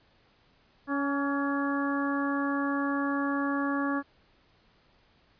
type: harmonic tone with a mistuned harmonic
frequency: 280 Hz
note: C#4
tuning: 18 cents sharp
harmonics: 1 / 2 / 3 / 4 / 5 / 6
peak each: -28 / -37 / -39 / -34 / -39 / -36 dBFS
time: 0.87-4.03 s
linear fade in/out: 50 ms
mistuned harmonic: 4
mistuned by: +23 cents
effects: pink hiss -64 dBFS RMS until 5.39 s + resampled to 11025 Hz